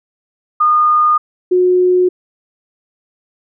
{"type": "tone pair in turn", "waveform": "sine", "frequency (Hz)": [1222, 363.3], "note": ["D#6", "F#4"], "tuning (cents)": [-32, -32], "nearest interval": "octave + major sixth", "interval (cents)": 2100, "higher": "first", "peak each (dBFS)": -8, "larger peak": "neither", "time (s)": [[0.6, 1.18], [1.51, 2.09]], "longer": "neither", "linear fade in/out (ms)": 10, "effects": []}